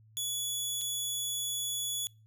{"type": "tone with dropouts", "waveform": "15% pulse", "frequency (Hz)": 3400, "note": "G#7", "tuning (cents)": 40, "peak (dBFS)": -25, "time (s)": [0.17, 2.07], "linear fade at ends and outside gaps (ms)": 0, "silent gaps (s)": [0.812, 0.816], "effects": ["noise-tail reverb RT60 0.3 s tail -25 dB re dry", "added 109 Hz sine -57 dBFS peak until 2.26 s"]}